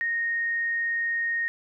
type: tone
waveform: sine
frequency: 1858 Hz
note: A#6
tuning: 6 cents flat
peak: -24 dBFS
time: 0.01-1.48 s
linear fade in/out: 0 ms
effects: none